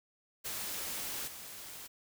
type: noise with level steps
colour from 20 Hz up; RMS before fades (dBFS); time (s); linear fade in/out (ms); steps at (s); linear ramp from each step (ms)
white; -39 / -47; 0.44-1.88; 20; 1.27; 10
effects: none